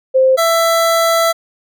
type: tone pair in turn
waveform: sine / 25% pulse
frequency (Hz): 523.3 / 664.5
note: C5 / E5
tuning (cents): 0 / +14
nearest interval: major third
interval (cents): 414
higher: second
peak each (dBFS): -7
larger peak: neither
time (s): 0.14-0.37 / 0.37-1.33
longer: second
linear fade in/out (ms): 20
effects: none